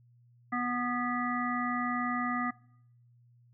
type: harmonic tone with a mistuned harmonic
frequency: 245.4 Hz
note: B3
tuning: 11 cents flat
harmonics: 1 / 3 / 5 / 7 / 8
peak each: -33 / -37 / -33 / -44 / -37 dBFS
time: 0.52-2.51 s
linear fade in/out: 10 ms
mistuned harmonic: 7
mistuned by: -21 cents
effects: noise-tail reverb RT60 0.7 s tail -22 dB re dry + added 120 Hz sine -59 dBFS peak until 3.53 s